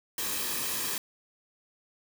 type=noise with comb filter; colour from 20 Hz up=white; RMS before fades=-32 dBFS; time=0.18-0.98 s; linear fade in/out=2 ms; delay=1.4 ms; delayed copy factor=-0.55; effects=none